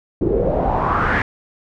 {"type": "noise with low-pass filter sweep", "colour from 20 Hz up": "pink", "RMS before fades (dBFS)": -18, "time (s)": [0.21, 1.22], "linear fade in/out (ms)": 2, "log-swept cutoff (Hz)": [350, 1900], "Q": 4.4, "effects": []}